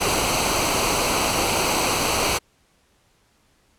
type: noise with comb filter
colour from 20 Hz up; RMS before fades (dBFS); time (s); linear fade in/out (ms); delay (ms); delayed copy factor
pink; -21; 0-2.39; 20; 0.57; -0.65
effects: pink hiss -62 dBFS RMS until 3.78 s + low-pass 11000 Hz 12 dB/octave